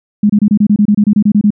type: tone bursts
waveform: sine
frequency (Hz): 207.7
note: G#3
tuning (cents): 0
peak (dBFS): -5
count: 14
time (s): 0.23-1.505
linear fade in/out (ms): 5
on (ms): 66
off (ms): 27
effects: none